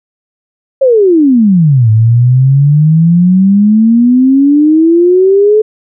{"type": "exponential two-way sweep", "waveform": "sine", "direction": "down then up", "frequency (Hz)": [554.4, 107.9, 435.8], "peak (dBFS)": -3, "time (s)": [0.81, 5.62], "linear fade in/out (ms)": 10, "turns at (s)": 1.9, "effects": []}